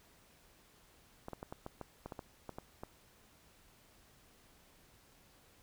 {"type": "clicks", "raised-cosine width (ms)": 1, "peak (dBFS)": -29, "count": 12, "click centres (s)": [1.284, 1.333, 1.429, 1.525, 1.664, 1.813, 2.06, 2.122, 2.192, 2.493, 2.585, 2.835], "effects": ["pink hiss -65 dBFS RMS until 5.62 s"]}